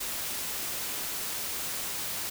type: noise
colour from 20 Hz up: white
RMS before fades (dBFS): -34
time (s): 0-2.3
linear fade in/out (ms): 10
effects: none